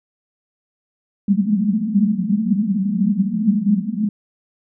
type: band-pass noise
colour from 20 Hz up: pink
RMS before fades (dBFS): -18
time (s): 1.28-4.09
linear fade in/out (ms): 2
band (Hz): 190 to 220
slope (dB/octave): 96
effects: none